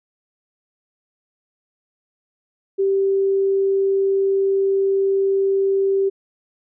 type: tone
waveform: sine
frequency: 390.3 Hz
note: G4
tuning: 8 cents flat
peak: -15 dBFS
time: 2.78-6.1 s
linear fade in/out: 20 ms
effects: none